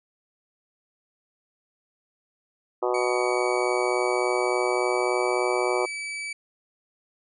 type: harmonic tone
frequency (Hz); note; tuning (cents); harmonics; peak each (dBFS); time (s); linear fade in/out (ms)
123.47; B2; 0; 3 / 4 / 5 / 6 / 7 / 8 / 9 / 10; -26 / -28 / -30 / -32 / -33 / -34 / -35 / -36; 2.82-5.86; 10
type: tone with pitch glide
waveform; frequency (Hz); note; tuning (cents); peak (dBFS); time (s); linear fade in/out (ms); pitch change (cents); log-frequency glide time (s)
40% pulse; 2258 to 2300; C#7 to D7; +31 to -37; -30; 2.94-6.33; 5; +32; 3.09-5.51
effects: resampled to 24000 Hz